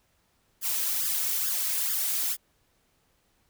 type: noise with flanger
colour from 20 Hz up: blue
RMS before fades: -28 dBFS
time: 0.61-2.37 s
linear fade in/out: 50 ms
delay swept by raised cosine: 0.59 to 3.19 ms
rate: 2.3 Hz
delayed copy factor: +1
effects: pink hiss -69 dBFS RMS until 3.49 s